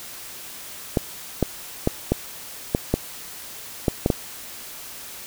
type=clicks; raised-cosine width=2 ms; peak=-4 dBFS; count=9; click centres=0.972 / 1.427 / 1.874 / 2.12 / 2.749 / 2.94 / 3.882 / 4.061 / 4.102 s; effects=white hiss -38 dBFS RMS until 5.26 s